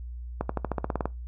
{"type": "accelerating click train", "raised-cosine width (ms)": 1, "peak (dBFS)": -13, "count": 11, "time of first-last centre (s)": [0.41, 1.056], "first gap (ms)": 84, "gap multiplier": 0.94, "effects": ["noise-tail reverb RT60 0.2 s tail -21 dB re dry", "added 60 Hz sine -35 dBFS peak until 1.27 s"]}